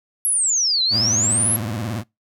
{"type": "exponential two-way sweep", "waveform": "sine", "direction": "down then up", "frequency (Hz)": [11410, 3951, 11410], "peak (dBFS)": -16, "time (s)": [0.25, 1.56], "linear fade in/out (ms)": 0, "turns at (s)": 0.83}
{"type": "tone with vibrato", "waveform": "25% pulse", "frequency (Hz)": 110, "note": "A2", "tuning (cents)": 0, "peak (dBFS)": -20, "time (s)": [0.9, 2.04], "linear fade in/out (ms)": 50, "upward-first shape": "sine", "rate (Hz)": 18, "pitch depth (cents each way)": 190}
{"effects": ["noise-tail reverb RT60 0.2 s tail -25 dB re dry"]}